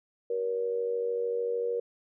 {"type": "tone with amplitude modulation", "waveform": "sine", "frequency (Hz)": 473.8, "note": "A#4", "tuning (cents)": 28, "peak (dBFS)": -24, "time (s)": [0.3, 1.8], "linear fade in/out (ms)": 5, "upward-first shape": "sine", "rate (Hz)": 93.3, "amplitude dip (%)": 70, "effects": []}